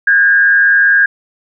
sine tone with frequency modulation, 1620 Hz, G#6, 43 cents flat, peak -6 dBFS, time 0.07-1.06 s, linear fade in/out 5 ms, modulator 125 Hz, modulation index 0.51, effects none

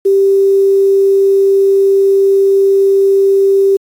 sine tone with quantisation, 392 Hz, G4, in tune, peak -6 dBFS, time 0.05-3.77 s, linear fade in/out 10 ms, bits 6, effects AAC 64 kbps

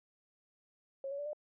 sine tone with pitch steps, 544 / 561.9 / 580.4 / 599.4 Hz, C#5 / C#5 / D5 / D5, -33 / +23 / -21 / +35 cents, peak -37 dBFS, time 1.04-1.332 s, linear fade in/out 2 ms, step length 73 ms, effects none

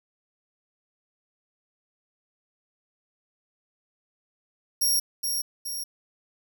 15% pulse tone with echo, 5588 Hz, F8, in tune, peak -15 dBFS, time 4.81-5 s, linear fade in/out 10 ms, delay 420 ms, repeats 2, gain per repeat -5 dB, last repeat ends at 5.84 s, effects none

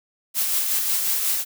blue noise with tremolo, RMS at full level -21 dBFS, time 0.34-1.45 s, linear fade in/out 50 ms, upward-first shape sine, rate 5.5 Hz, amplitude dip 35%, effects none

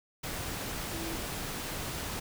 sine tone in noise, 329.6 Hz, E4, in tune, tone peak -39 dBFS, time 0.93-1.16 s, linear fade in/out 10 ms, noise pink, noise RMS -37 dBFS, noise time 0.23-2.2 s, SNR -5 dB, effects none

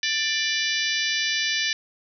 harmonic tone with a mistuned harmonic, 590 Hz, D5, 8 cents sharp, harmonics 3 / 4 / 5 / 6 / 7 / 8 / 9 / 10, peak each -28 / -29 / -30 / -31 / -31 / -32 / -33 / -33 dBFS, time 0.03-1.73 s, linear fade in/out 2 ms, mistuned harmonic 7, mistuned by -58 cents, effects none

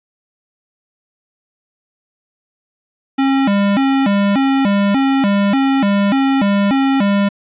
square tone with vibrato, 233.1 Hz, A#3, in tune, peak -12 dBFS, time 3.18-7.29 s, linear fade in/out 10 ms, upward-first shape square, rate 1.7 Hz, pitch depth 260 cents each way, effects resampled to 8000 Hz + 8-bit

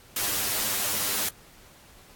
white noise with comb filter, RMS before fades -27 dBFS, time 0.16-1.29 s, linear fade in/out 5 ms, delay 10 ms, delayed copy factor +0.85, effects pink hiss -53 dBFS RMS until 2.15 s + AAC 64 kbps

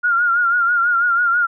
sine tone with vibrato, 1409 Hz, F6, 15 cents sharp, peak -13 dBFS, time 0.03-1.47 s, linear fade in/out 20 ms, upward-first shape triangle, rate 6.1 Hz, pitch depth 71 cents each way, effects none

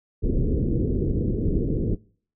pink low-pass noise, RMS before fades -23 dBFS, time 0.22-1.96 s, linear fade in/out 20 ms, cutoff 450 Hz, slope 48 dB/octave, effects noise-tail reverb RT60 0.5 s tail -24 dB re dry

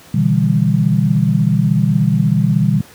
sine chord, E minor seventh, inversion second, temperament just, 123.61 / 148.33 / 164.81 / 197.78 Hz, B2 / D3 / E3 / G3, +2 / +18 / 0 / +16 cents, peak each -16 dBFS, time 0.14-2.81 s, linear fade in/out 5 ms, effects pink hiss -42 dBFS RMS until 2.94 s + high-pass 80 Hz 12 dB/octave

